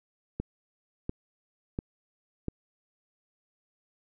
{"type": "click train", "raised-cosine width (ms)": 3, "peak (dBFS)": -18, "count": 4, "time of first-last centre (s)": [0.4, 2.483], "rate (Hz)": 1.44, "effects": []}